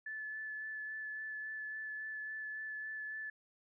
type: tone with vibrato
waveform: sine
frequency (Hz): 1736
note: A6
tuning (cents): -24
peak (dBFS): -40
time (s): 0.06-3.3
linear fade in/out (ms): 5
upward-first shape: sine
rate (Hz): 3.6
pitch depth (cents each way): 12
effects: none